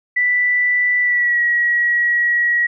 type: tone with pitch glide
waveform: sine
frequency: 1975.5 to 1912.6 Hz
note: B6 to A#6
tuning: 0 to +44 cents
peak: -13 dBFS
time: 0.16-2.67 s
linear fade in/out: 10 ms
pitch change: -56 cents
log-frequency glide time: 1.01-1.41 s
effects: none